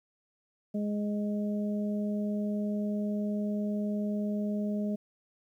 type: harmonic tone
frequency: 207.7 Hz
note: G#3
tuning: in tune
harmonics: 1 / 2 / 3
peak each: -29 / -40 / -39 dBFS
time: 0.74-4.96 s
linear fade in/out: 10 ms
effects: 11-bit